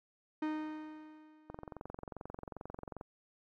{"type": "tone with exponential decay", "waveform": "45% pulse", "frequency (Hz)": 308.6, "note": "D#4", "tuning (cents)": -14, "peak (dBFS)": -32, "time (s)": [0.42, 1.8], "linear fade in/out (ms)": 5, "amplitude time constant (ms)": 300}
{"type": "click train", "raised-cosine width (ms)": 1, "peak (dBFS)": -29, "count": 35, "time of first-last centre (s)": [1.5, 3.011], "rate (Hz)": 22.5}
{"effects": ["low-pass 2000 Hz 12 dB/octave", "AAC 64 kbps"]}